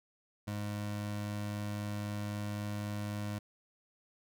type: tone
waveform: 25% pulse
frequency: 103.83 Hz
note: G#2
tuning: in tune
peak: -32 dBFS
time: 0.47-3.39 s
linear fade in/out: 10 ms
effects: none